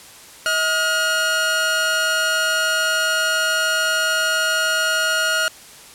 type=tone pair together; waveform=sawtooth; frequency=637 / 1430 Hz; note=D#5 / F6; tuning=+41 / +41 cents; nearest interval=octave + major second; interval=1400 cents; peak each=-21 / -14 dBFS; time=0.46-5.48 s; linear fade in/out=0 ms; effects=white hiss -42 dBFS RMS until 5.94 s + low-pass 11000 Hz 12 dB/octave